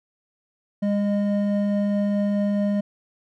triangle tone pair together, 203.1 / 614 Hz, G#3 / D#5, -38 / -23 cents, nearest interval octave + perfect fifth, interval 1915 cents, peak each -18 / -26 dBFS, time 0.82-2.81 s, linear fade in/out 10 ms, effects none

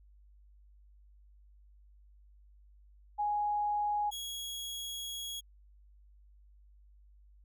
sine / sawtooth tone pair in turn, 830.6 / 3322 Hz, G#5 / G#7, 0 / 0 cents, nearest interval 2 octaves, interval 2400 cents, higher second, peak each -29 / -35 dBFS, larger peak first, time 3.18-4.11 / 4.11-5.41 s, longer second, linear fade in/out 20 ms, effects added 50 Hz sine -57 dBFS peak until 7.44 s

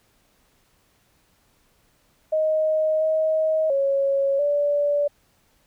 sine tone with pitch steps, 625 / 631 / 551 / 580 Hz, D#5 / D#5 / C#5 / D5, +8 / +24 / -11 / -22 cents, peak -18 dBFS, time 2.32-5.08 s, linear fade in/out 10 ms, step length 690 ms, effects pink hiss -63 dBFS RMS until 5.66 s

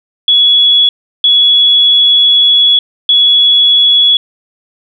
sine tone bursts at uneven times, 3377 Hz, G#7, 28 cents sharp, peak -4 dBFS, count 3, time 0.28-0.89 / 1.24-2.79 / 3.09-4.17 s, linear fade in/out 2 ms, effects none

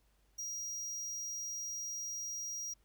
square tone, 5720 Hz, F8, 41 cents sharp, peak -39 dBFS, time 0.38-2.74 s, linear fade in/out 10 ms, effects added 50 Hz sine -69 dBFS peak until 2.84 s + pink hiss -75 dBFS RMS until 2.84 s

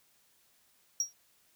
triangle tone with exponential decay, 5670 Hz, F8, 25 cents sharp, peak -23 dBFS, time 1-1.13 s, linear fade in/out 2 ms, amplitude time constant 27 ms, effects white hiss -68 dBFS RMS until 1.55 s

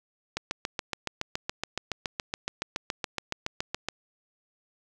click train, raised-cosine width 0.2 ms, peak -12 dBFS, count 26, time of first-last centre 0.37-3.886 s, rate 7.11 Hz, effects none

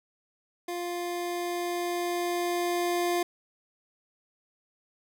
25% pulse tone with level ramp, 350 Hz, F4, 4 cents sharp, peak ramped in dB -28 to -21 dBFS, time 0.68-3.23 s, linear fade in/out 5 ms, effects none

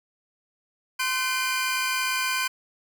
sawtooth tone cluster, 1037 / 1527 / 2404 Hz, C6 / G6 / D7, -16 / -46 / +40 cents, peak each -25 dBFS, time 0.99-2.48 s, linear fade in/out 10 ms, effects none

